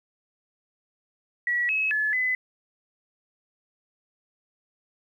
sine tone with pitch steps, 1932 / 2573 / 1718 / 2015 Hz, B6 / E7 / A6 / B6, -39 / -43 / -42 / +34 cents, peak -22 dBFS, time 1.47-2.35 s, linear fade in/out 2 ms, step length 220 ms, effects 10-bit

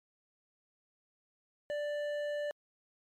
sine tone with hard clipping, 588 Hz, D5, 2 cents sharp, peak -35 dBFS, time 1.7-2.51 s, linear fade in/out 0 ms, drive 9 dB, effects MP3 64 kbps

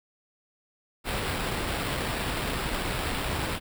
pink noise with sample-and-hold, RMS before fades -30 dBFS, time 1.04-3.6 s, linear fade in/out 50 ms, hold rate 6300 Hz, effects none

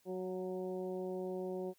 harmonic tone with a mistuned harmonic, 185 Hz, F#3, in tune, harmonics 1 / 2 / 3 / 4 / 5, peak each -44 / -39 / -45 / -51 / -57 dBFS, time 0.05-1.74 s, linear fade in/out 50 ms, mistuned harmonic 4, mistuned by -16 cents, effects white hiss -72 dBFS RMS until 1.78 s

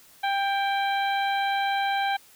harmonic tone with a mistuned harmonic, 792 Hz, G5, 18 cents sharp, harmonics 1 / 2 / 3 / 4 / 5, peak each -24 / -30 / -34 / -36 / -38 dBFS, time 0.23-2.17 s, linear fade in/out 10 ms, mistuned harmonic 3, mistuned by -28 cents, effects white hiss -54 dBFS RMS until 2.35 s

